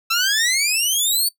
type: exponential sweep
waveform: 15% pulse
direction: up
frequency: 1318.5 to 4577 Hz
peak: -10 dBFS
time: 0.1-1.29 s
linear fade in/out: 10 ms
effects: noise-tail reverb RT60 0.1 s tail -20 dB re dry